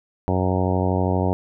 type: harmonic tone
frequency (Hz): 92.5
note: F#2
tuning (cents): 0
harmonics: 1 / 2 / 3 / 4 / 5 / 6 / 7 / 8 / 9 / 10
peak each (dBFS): -22 / -25 / -27 / -28 / -29 / -30 / -30 / -31 / -32 / -32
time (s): 0.28-1.33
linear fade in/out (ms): 0
effects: none